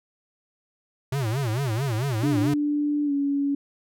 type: tone with vibrato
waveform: square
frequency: 123.47 Hz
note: B2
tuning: in tune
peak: -24 dBFS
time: 1.12-2.54 s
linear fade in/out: 5 ms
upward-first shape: sine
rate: 4.5 Hz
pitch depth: 250 cents each way
type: tone with pitch glide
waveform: sine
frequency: 293.7 to 281.7 Hz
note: D4 to C#4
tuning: 0 to +28 cents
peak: -21 dBFS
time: 2.23-3.55 s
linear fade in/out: 5 ms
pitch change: -72 cents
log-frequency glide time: 3.05-3.12 s
effects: none